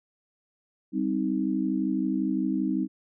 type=chord; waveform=sine; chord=C minor; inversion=second; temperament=just; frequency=196.22 / 261.6 / 314 Hz; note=G3 / C4 / Eb4; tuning=+2 / 0 / +16 cents; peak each=-29 / -28 / -28 dBFS; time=0.92-2.88 s; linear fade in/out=50 ms; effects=none